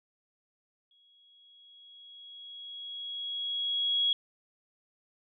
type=tone with exponential growth; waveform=sine; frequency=3322 Hz; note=G#7; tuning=in tune; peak=-23 dBFS; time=0.91-4.13 s; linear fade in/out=2 ms; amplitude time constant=700 ms; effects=none